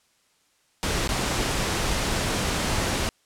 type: noise with dropouts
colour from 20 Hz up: pink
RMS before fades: -25 dBFS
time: 0.83-3.09 s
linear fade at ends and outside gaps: 0 ms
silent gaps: 1.075-1.09 s
effects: white hiss -65 dBFS RMS until 3.25 s + low-pass 9000 Hz 12 dB/octave